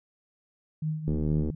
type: tone with tremolo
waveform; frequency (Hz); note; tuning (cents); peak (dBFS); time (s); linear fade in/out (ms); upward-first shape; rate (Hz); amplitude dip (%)
sine; 155.56; D#3; 0; -25; 0.82-1.55; 5; triangle; 3.9; 70
type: click train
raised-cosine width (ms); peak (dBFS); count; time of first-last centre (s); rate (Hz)
3; -17; 33; 1.08-1.5; 76.1
effects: none